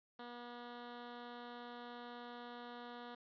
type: tone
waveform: 10% pulse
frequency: 241.1 Hz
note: B3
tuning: 41 cents flat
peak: -40 dBFS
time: 0.19-3.15 s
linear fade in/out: 5 ms
effects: resampled to 11025 Hz + 12-bit